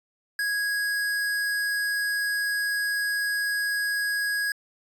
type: tone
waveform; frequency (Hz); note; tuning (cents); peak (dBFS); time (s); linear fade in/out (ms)
square; 1656; G#6; -5; -25; 0.39-4.52; 2
effects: resampled to 32000 Hz